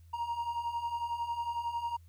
triangle beating tone pair, 932.3 / 943.3 Hz, A#5 / A#5, 0 / +20 cents, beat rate 11 Hz, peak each -37 / -32 dBFS, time 0.13-1.97 s, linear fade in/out 10 ms, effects added 84 Hz sine -53 dBFS peak until 2.08 s + white hiss -73 dBFS RMS until 2.08 s

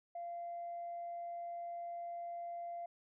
sine tone, 690 Hz, F5, 21 cents flat, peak -40 dBFS, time 0.15-2.86 s, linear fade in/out 5 ms, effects tanh soft clip ceiling -37 dBFS

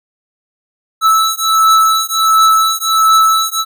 square beating tone pair, 1310 / 1311.4 Hz, E6 / E6, -11 / -9 cents, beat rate 1.4 Hz, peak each -12 dBFS, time 1.01-3.65 s, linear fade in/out 50 ms, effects none

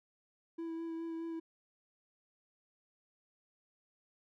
triangle tone with vibrato, 329.6 Hz, E4, in tune, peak -36 dBFS, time 0.58-1.4 s, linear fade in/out 10 ms, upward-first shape sine, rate 4.8 Hz, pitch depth 15 cents each way, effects none

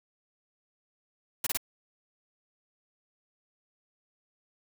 white noise bursts, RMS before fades -29 dBFS, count 3, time 1.44-1.573 s, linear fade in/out 5 ms, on 27 ms, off 26 ms, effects none

